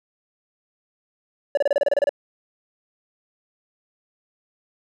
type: tone bursts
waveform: triangle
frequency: 572 Hz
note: D5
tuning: 46 cents flat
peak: -13 dBFS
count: 11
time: 1.55-2.093 s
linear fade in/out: 2 ms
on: 23 ms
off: 29 ms
effects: none